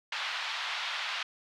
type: band-pass noise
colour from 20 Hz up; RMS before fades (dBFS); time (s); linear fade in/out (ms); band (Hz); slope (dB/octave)
white; -35; 0.12-1.23; 5; 820 to 3800; 24
effects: none